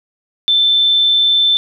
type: tone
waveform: sine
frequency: 3539 Hz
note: A7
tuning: 9 cents sharp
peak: -9 dBFS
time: 0.48-1.57 s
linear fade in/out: 0 ms
effects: none